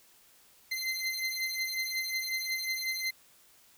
25% pulse beating tone pair, 2068 / 2073.5 Hz, C7 / C7, -21 / -16 cents, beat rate 5.5 Hz, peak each -31 dBFS, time 0.71-3.11 s, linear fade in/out 10 ms, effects white hiss -61 dBFS RMS until 3.77 s

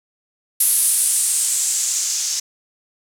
violet noise with low-pass filter sweep, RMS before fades -19 dBFS, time 0.6-2.4 s, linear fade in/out 5 ms, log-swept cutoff 11000 to 6000 Hz, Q 3.1, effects none

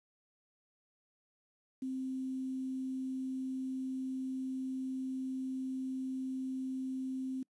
sine tone with quantisation, 261.4 Hz, C4, 1 cent flat, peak -35 dBFS, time 1.82-7.43 s, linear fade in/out 5 ms, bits 10, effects noise-tail reverb RT60 0.1 s tail -26 dB re dry + resampled to 24000 Hz

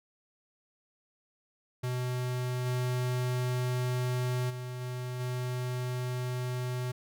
square tone with level steps, 125.3 Hz, B2, 25 cents sharp, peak -31 / -29 / -37 / -35 / -32 dBFS, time 1.83-6.92 s, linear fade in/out 10 ms, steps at 2.65 / 4.49 / 4.8 / 5.19 s, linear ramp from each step 20 ms, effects none

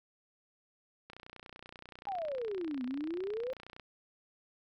click train, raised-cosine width 0.3 ms, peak -32 dBFS, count 83, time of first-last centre 1.1-3.797 s, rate 30.4 Hz
sine exponential two-way sweep, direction down then up, 830.6 to 243.7 to 532 Hz, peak -34 dBFS, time 2.07-3.53 s, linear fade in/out 0 ms, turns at 2.84 s
effects none

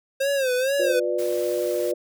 square tone with vibrato, 530 Hz, C5, 22 cents sharp, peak -21 dBFS, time 0.2-1 s, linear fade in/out 10 ms, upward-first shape sine, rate 2.2 Hz, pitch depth 110 cents each way
sine chord, B diminished, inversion second, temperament just, 355.6 / 493.9 / 592.7 Hz, F4 / B4 / D5, +31 / 0 / +16 cents, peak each -26 dBFS, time 0.79-1.94 s, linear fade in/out 10 ms
white noise, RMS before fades -39 dBFS, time 1.18-1.92 s, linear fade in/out 10 ms
effects none

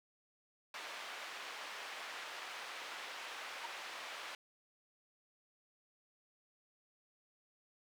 white band-pass noise, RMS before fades -47 dBFS, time 0.74-4.35 s, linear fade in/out 2 ms, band 620 to 2700 Hz, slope 12 dB/octave
triangle tone with exponential growth, 937 Hz, A#5, 9 cents sharp, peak -37 dBFS, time 3.58-3.66 s, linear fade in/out 5 ms, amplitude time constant 16 ms
effects none

